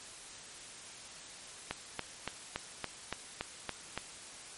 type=click train; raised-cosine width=0.3 ms; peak=-18 dBFS; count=9; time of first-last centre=1.71-3.976 s; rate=3.53 Hz; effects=white hiss -49 dBFS RMS until 4.57 s + MP3 48 kbps